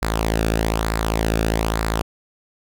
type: tone with flanger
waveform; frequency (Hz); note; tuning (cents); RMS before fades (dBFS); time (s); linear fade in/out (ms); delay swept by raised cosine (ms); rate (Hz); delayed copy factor
sawtooth; 55; A1; 0; -21; 0.02-2.02; 5; 0.32 to 0.99; 1.1; -0.55
effects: none